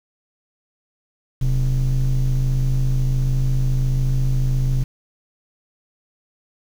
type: ring-modulated tone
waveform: triangle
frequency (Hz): 77.78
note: D#2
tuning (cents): 0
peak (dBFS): -10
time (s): 1.41-4.84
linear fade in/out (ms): 10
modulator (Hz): 50.7
effects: tanh soft clip ceiling -6 dBFS + 7-bit